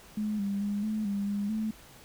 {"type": "tone with pitch steps", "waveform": "sine", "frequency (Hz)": [212.1, 199.6, 204, 215.7, 200.7, 203.1, 217.9], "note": ["G#3", "G3", "G#3", "A3", "G3", "G#3", "A3"], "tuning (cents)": [37, 32, -31, -34, 41, -38, -17], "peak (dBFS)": -28, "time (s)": [0.17, 1.71], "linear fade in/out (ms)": 5, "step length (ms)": 220, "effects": ["pink hiss -53 dBFS RMS until 2.04 s"]}